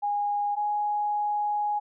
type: tone pair in turn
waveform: sine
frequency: 821 / 832 Hz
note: G#5 / G#5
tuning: -20 / +3 cents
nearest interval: unison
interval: 23 cents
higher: second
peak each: -24 dBFS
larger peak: neither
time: 0.02-0.56 / 0.56-1.8 s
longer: second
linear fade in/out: 20 ms
effects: none